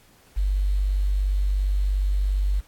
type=tone with quantisation; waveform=sine; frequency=48.6 Hz; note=G1; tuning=14 cents flat; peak=-19 dBFS; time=0.36-2.61 s; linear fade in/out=20 ms; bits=8; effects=pink hiss -56 dBFS RMS until 2.67 s + AAC 64 kbps